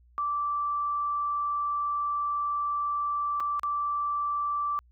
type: tone with dropouts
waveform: sine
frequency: 1167 Hz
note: D6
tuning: 11 cents flat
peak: -26 dBFS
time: 0.18-4.79 s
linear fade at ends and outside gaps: 0 ms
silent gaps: 3.4-3.404 / 3.595-3.633 s
effects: added 60 Hz sine -56 dBFS peak until 4.91 s